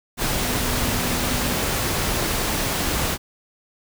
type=tone in noise; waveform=sine; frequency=246.9 Hz; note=B3; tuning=in tune; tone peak=-30 dBFS; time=0.38-1.56 s; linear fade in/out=50 ms; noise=pink; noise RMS=-23 dBFS; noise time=0.17-3.18 s; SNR=-10 dB; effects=none